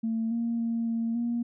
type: tone with pitch steps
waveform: sine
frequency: 225.3 / 232.7 / 230.5 / 229.1 / 236.5 Hz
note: A3 / A#3 / A#3 / A#3 / A#3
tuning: +41 / -3 / -19 / -30 / +25 cents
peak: -25 dBFS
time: 0.03-1.43 s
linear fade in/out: 10 ms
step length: 280 ms
effects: tanh soft clip ceiling -21 dBFS